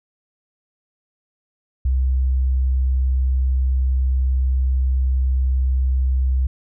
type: tone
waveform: sine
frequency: 64.8 Hz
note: C2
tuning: 16 cents flat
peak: -15 dBFS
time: 1.85-6.47 s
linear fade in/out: 5 ms
effects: none